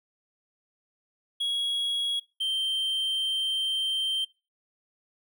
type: tone pair in turn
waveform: triangle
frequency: 3322 / 3136 Hz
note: G#7 / G7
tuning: 0 / 0 cents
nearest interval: minor second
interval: 100 cents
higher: first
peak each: -24 dBFS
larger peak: neither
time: 1.4-2.2 / 2.4-4.25 s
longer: second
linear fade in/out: 10 ms
effects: noise-tail reverb RT60 0.3 s tail -23 dB re dry